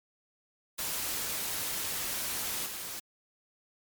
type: noise with level steps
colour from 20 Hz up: white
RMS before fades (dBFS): -34 / -39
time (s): 0.78-3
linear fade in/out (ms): 10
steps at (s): 2.65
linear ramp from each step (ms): 20
effects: MP3 96 kbps